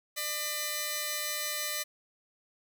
5% pulse tone pair together, 600 / 2002 Hz, D5 / B6, +37 / +23 cents, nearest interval octave + major sixth, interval 2086 cents, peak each -24 dBFS, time 0.16-1.84 s, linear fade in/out 20 ms, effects none

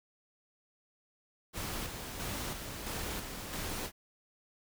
pink noise with tremolo, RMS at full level -38 dBFS, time 1.53-3.92 s, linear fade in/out 50 ms, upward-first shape square, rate 1.5 Hz, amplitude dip 40%, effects none

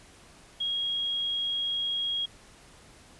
sine tone, 3285 Hz, G#7, 20 cents flat, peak -27 dBFS, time 0.6-2.26 s, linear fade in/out 10 ms, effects pink hiss -54 dBFS RMS until 3.19 s + resampled to 24000 Hz

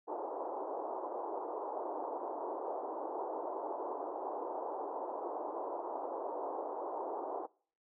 white band-pass noise, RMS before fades -40 dBFS, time 0.07-7.47 s, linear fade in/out 20 ms, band 320 to 970 Hz, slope 48 dB/octave, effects noise-tail reverb RT60 0.5 s tail -25 dB re dry

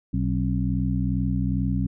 harmonic tone with a mistuned harmonic, 62.5 Hz, B1, 21 cents sharp, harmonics 1 / 2 / 3 / 4, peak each -27 / -26 / -26 / -29 dBFS, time 0.13-1.87 s, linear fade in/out 10 ms, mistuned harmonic 4, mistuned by +130 cents, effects none

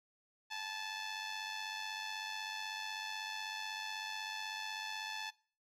10% pulse tone with amplitude modulation, 870 Hz, A5, 20 cents flat, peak -29 dBFS, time 0.5-5.31 s, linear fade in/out 20 ms, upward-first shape sine, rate 96.1 Hz, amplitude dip 55%, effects noise-tail reverb RT60 0.4 s tail -19 dB re dry + low-pass 7000 Hz 12 dB/octave

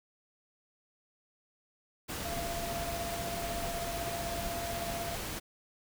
pink noise, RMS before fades -38 dBFS, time 2.08-5.4 s, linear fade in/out 20 ms
sine tone with tremolo, 684 Hz, F5, 36 cents flat, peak -35 dBFS, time 2.25-5.15 s, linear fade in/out 5 ms, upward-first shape sine, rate 16 Hz, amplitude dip 45%
effects none

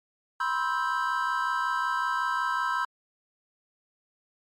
triangle chord, C major seventh, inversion third, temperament just, 981.1 / 1046.5 / 1308.1 / 1569.8 Hz, B5 / C6 / E6 / G6, -12 / 0 / -14 / +2 cents, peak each -29 dBFS, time 0.4-2.85 s, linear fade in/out 5 ms, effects MP3 64 kbps

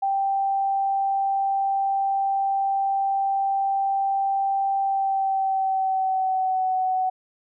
sine tone with pitch glide, 784 to 748.2 Hz, G5 to F#5, 0 to +19 cents, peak -20 dBFS, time 0.02-7.1 s, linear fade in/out 10 ms, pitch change -81 cents, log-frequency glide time 4.81-6.74 s, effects none

